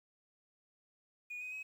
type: tone with pitch steps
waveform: sine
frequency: 2455 / 2502 / 2550 Hz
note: D#7 / D#7 / D#7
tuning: -24 / +9 / +42 cents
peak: -39 dBFS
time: 1.3-1.63 s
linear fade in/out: 10 ms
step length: 110 ms
effects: tanh soft clip ceiling -39 dBFS + 11-bit